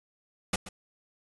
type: noise with echo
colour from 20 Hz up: pink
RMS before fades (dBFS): -27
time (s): 0.53-0.56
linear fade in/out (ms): 5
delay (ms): 130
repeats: 1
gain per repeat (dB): -15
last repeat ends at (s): 0.69
effects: resampled to 24000 Hz